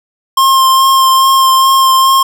square tone with vibrato, 1062 Hz, C6, 25 cents sharp, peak -6 dBFS, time 0.37-2.23 s, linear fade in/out 5 ms, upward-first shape sine, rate 2.4 Hz, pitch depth 15 cents each way, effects none

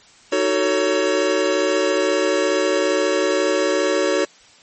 square chord, D# half-diminished seventh, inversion none, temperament just, 311.1 / 373.4 / 448 / 560 Hz, D#4 / F#4 / A4 / C#5, 0 / +16 / +31 / +18 cents, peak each -25 / -22 / -24 / -21 dBFS, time 0.32-4.25 s, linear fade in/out 5 ms, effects white hiss -49 dBFS RMS until 4.62 s + MP3 32 kbps

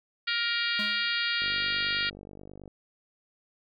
harmonic tone, 469.7 Hz, A#4, 13 cents sharp, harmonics 3 / 4 / 5 / 6 / 7 / 8 / 9 / 10, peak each -32 / -33 / -34 / -35 / -35 / -36 / -37 / -37 dBFS, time 0.27-2.1 s, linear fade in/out 10 ms
square tone with exponential decay, 209.8 Hz, G#3, 18 cents sharp, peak -34 dBFS, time 0.79-1.18 s, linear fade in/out 2 ms, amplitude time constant 84 ms
click train, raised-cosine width 2 ms, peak -32 dBFS, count 63, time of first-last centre 1.42-2.678 s, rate 49.3 Hz
effects none

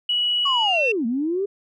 sine tone with pitch glide, 2929 to 2701 Hz, F#7 to E7, -18 to +42 cents, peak -18 dBFS, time 0.09-0.92 s, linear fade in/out 5 ms, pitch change -140 cents, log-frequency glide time 0.63-0.79 s
sine linear two-way sweep, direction down then up, 1146 to 220 to 410.3 Hz, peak -20 dBFS, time 0.45-1.46 s, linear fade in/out 10 ms, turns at 1.06 s
effects tanh soft clip ceiling -10 dBFS

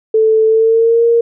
sine tone with pitch glide, 440 to 466.2 Hz, A4 to A#4, 0 to 0 cents, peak -7 dBFS, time 0.14-1.21 s, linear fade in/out 5 ms, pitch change +100 cents, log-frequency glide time 0.46-1.04 s, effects none

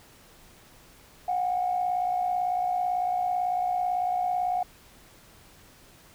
sine tone pair together, 726 / 784 Hz, F#5 / G5, -33 / 0 cents, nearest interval minor second, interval 133 cents, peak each -24 / -32 dBFS, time 1.28-4.63 s, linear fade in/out 5 ms, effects tanh soft clip ceiling -17 dBFS + pink hiss -54 dBFS RMS until 6.14 s

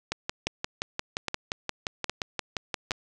two click trains, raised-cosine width 0.2 ms, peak -11 / -11 dBFS, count 4 / 17, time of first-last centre 0.47-2.909 / 0.12-2.917 s, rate 1.23 / 5.72 Hz, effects resampled to 24000 Hz + 8-bit

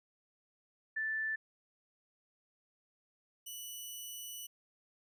sine / 10% pulse tone pair in turn, 1760 / 2960 Hz, A6 / F#7, 0 / 0 cents, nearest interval major sixth, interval 900 cents, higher second, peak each -33 / -35 dBFS, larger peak first, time 0.96-1.36 / 3.46-4.47 s, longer second, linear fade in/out 10 ms, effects none

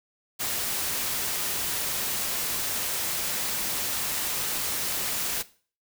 white noise, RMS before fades -29 dBFS, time 0.39-5.43 s, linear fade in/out 20 ms, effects noise-tail reverb RT60 0.4 s tail -17 dB re dry

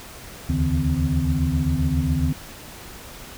sine tone cluster, 73 / 80.4 / 141.7 / 157.7 / 255.8 Hz, D2 / E2 / C#3 / D#3 / C4, -10 / -43 / +38 / +24 / -39 cents, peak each -25 dBFS, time 0.49-2.33 s, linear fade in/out 5 ms, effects pink hiss -40 dBFS RMS until 3.37 s

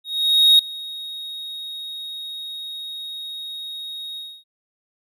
triangle tone with ADSR envelope, 3754 Hz, A#7, 11 cents sharp, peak -7 dBFS, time 0.04-4.44 s, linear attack 550 ms, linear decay 4 ms, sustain -21 dB, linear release 270 ms, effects none

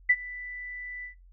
sine tone with ADSR envelope, 1983 Hz, B6, 7 cents sharp, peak -15 dBFS, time 0.09-1.15 s, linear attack 11 ms, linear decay 50 ms, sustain -21 dB, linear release 110 ms, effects noise-tail reverb RT60 0.2 s tail -25 dB re dry + added 44 Hz sine -51 dBFS peak until 1.32 s

